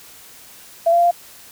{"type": "tone with pitch steps", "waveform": "sine", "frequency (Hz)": [671, 687, 692, 696], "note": ["E5", "F5", "F5", "F5"], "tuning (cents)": [31, -29, -16, -6], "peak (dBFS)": -11, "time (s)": [0.86, 1.112], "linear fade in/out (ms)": 10, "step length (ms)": 63, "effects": ["white hiss -43 dBFS RMS until 1.51 s"]}